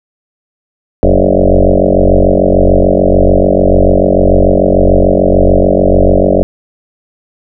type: tone with frequency modulation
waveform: sine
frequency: 303.3 Hz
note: D#4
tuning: 44 cents flat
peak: -4 dBFS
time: 1.03-6.43 s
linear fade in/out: 0 ms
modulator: 46.8 Hz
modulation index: 7.1
effects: none